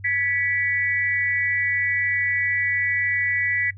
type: tone with amplitude modulation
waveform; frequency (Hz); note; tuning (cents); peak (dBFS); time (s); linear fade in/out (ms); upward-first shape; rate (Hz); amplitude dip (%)
sine; 1964; B6; -10; -16; 0.04-3.71; 10; sine; 287; 85
effects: noise-tail reverb RT60 0.1 s tail -22 dB re dry + added 97 Hz sine -38 dBFS peak until 3.77 s